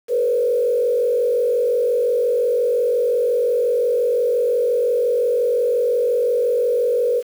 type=tone with frequency modulation; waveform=sine; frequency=485.8 Hz; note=B4; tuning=29 cents flat; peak=-15 dBFS; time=0.08-7.23 s; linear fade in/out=50 ms; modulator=45.7 Hz; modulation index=0.88; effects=7-bit